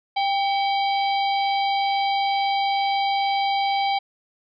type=harmonic tone with a mistuned harmonic; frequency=793 Hz; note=G5; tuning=20 cents sharp; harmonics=1 / 3 / 4 / 5 / 6; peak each=-20 / -30 / -32 / -34 / -36 dBFS; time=0.16-3.99 s; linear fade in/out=10 ms; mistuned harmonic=3; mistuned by=-78 cents; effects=none